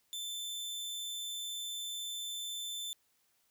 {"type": "tone", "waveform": "sawtooth", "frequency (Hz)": 3538, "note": "A7", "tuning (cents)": 9, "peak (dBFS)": -35, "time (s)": [0.13, 2.93], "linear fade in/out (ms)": 0, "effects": ["white hiss -74 dBFS RMS until 3.5 s"]}